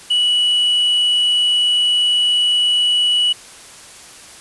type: tone with tanh clipping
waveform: sine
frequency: 2942 Hz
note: F#7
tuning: 11 cents flat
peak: -13 dBFS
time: 0.1-3.33 s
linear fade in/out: 10 ms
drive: 2 dB
effects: white hiss -39 dBFS RMS until 4.4 s + resampled to 24000 Hz